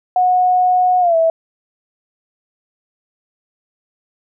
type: tone with pitch glide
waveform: sine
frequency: 730 to 654.1 Hz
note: F#5 to E5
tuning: -24 to -14 cents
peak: -10 dBFS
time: 0.16-1.3 s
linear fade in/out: 2 ms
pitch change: -190 cents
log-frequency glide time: 1-1.16 s
effects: none